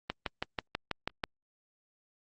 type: click train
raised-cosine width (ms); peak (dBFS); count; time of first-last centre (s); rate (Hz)
0.3; -15; 8; 0.1-1.238; 6.15
effects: Opus 32 kbps